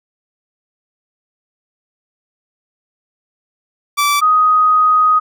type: tone pair in turn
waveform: sawtooth / sine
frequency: 1161 / 1250.9 Hz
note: D6 / D#6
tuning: -20 / +9 cents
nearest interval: minor second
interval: 129 cents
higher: second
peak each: -8 dBFS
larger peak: neither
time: 3.97-4.21 / 4.21-5.2 s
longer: second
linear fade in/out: 20 ms
effects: none